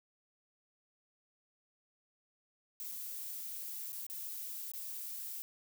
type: noise with dropouts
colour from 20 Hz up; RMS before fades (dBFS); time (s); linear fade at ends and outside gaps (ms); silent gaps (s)
violet; -43; 2.8-5.42; 0; 2.916-2.92 / 3.921-3.929 / 4.066-4.099 / 4.717-4.736
effects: none